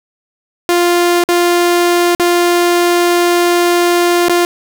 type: tone with dropouts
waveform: sawtooth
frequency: 349.2 Hz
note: F4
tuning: in tune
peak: -5 dBFS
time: 0.69-4.45 s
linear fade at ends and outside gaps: 0 ms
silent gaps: 1.238-1.288 / 2.149-2.198 / 4.284-4.296 s
effects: none